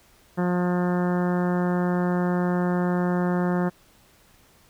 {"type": "harmonic tone", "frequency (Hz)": 178.2, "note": "F3", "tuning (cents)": 35, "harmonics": [1, 2, 3, 4, 5, 6, 7, 8, 9, 10], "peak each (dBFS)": [-22, -28, -32, -34, -36, -38, -39, -40, -41, -42], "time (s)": [0.37, 3.7], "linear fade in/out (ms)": 20, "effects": ["pink hiss -57 dBFS RMS until 4.69 s"]}